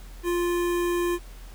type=tone with notch filter; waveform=square; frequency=349.2 Hz; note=F4; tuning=in tune; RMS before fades=-25 dBFS; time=0.23-1.19 s; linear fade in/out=50 ms; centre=4600 Hz; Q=1.5; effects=added 42 Hz sine -40 dBFS peak until 1.54 s + pink hiss -51 dBFS RMS until 1.54 s